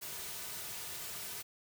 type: noise with comb filter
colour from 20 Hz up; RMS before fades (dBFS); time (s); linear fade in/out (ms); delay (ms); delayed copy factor
white; -43; 0.01-1.43; 20; 3.7; -0.55
effects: none